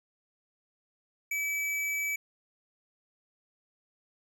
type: tone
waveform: square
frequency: 2297 Hz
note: D7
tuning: 39 cents flat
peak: -30 dBFS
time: 1.31-2.16 s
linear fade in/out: 5 ms
effects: none